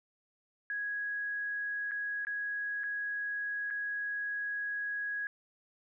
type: tone with dropouts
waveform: sine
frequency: 1661.2 Hz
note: G#6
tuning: in tune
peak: -33 dBFS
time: 0.7-5.27 s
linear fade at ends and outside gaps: 1 ms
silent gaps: 1.911-1.917 / 2.25-2.269 / 2.835-2.839 / 3.703-3.708 s
effects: none